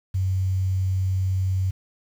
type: tone with quantisation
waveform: sine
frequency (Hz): 94.1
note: F#2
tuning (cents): +30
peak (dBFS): -20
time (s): 0.14-1.71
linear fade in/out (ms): 10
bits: 8
effects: none